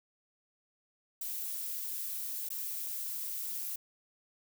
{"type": "noise with dropouts", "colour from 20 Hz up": "violet", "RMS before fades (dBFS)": -38, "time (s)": [1.21, 3.76], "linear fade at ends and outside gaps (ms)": 5, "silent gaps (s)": [2.49, 2.502], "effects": []}